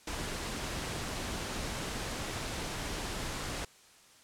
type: noise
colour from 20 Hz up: pink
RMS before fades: -37 dBFS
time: 0.07-3.65 s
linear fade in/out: 5 ms
effects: white hiss -59 dBFS RMS until 4.23 s + low-pass 9000 Hz 12 dB/octave